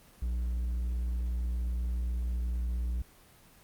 triangle tone, 60 Hz, B1, 49 cents flat, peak -27 dBFS, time 0.22-3.02 s, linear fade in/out 5 ms, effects pink hiss -58 dBFS RMS until 3.63 s + Opus 24 kbps

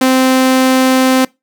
sawtooth tone, 259.9 Hz, C4, 11 cents flat, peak -4 dBFS, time 0.01-1.25 s, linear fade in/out 5 ms, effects noise-tail reverb RT60 0.2 s tail -23 dB re dry

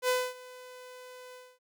sawtooth tone with ADSR envelope, 503 Hz, B4, 32 cents sharp, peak -20 dBFS, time 0.02-1.59 s, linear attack 65 ms, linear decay 250 ms, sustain -22 dB, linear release 250 ms, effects none

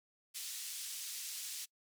white band-pass noise, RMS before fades -44 dBFS, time 0.34-1.66 s, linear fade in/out 20 ms, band 3300 to 10000 Hz, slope 12 dB/octave, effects noise-tail reverb RT60 0.1 s tail -23 dB re dry

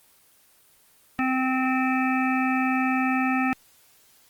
harmonic tone, 259.6 Hz, C4, 13 cents flat, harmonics 1 / 3 / 5 / 7 / 9 / 10, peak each -23 / -28 / -30 / -31 / -33 / -33 dBFS, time 1.19-3.53 s, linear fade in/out 0 ms, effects white hiss -58 dBFS RMS until 4.29 s + Opus 24 kbps

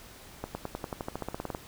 accelerating click train, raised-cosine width 1 ms, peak -19 dBFS, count 16, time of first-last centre 0.44-1.549 s, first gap 110 ms, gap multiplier 0.94, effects pink hiss -50 dBFS RMS until 1.67 s

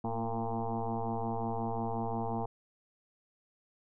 sine tone with frequency modulation, 344.8 Hz, F4, 22 cents flat, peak -31 dBFS, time 0.04-2.46 s, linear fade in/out 5 ms, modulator 114 Hz, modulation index 5.2, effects none

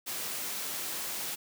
white high-pass noise, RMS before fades -36 dBFS, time 0.06-1.36 s, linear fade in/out 20 ms, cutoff 140 Hz, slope 12 dB/octave, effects none

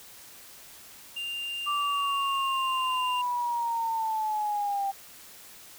triangle tone, 2794 Hz, F7, in tune, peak -30 dBFS, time 1.16-3.22 s, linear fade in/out 10 ms
sine linear sweep, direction down, 1174.7 to 784 Hz, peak -26 dBFS, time 1.66-4.92 s, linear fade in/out 20 ms
effects white hiss -49 dBFS RMS until 5.78 s

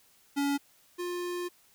square tone pair in turn, 282.4 / 353.6 Hz, C#4 / F4, +32 / +22 cents, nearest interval major third, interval 390 cents, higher second, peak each -27 / -33 dBFS, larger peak first, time 0.36-0.58 / 0.98-1.49 s, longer second, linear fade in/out 20 ms, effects white hiss -63 dBFS RMS until 1.74 s

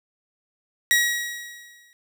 sawtooth tone with exponential decay, 1908 Hz, A#6, 40 cents sharp, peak -11 dBFS, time 0.91-1.93 s, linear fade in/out 0 ms, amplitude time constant 220 ms, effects none

